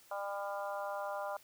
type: harmonic tone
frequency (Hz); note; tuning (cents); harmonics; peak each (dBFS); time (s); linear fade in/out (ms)
200; G3; +35; 3 / 4 / 5 / 6 / 7; -40 / -42 / -44 / -46 / -47; 0.11-1.37; 5
effects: white hiss -62 dBFS RMS until 1.43 s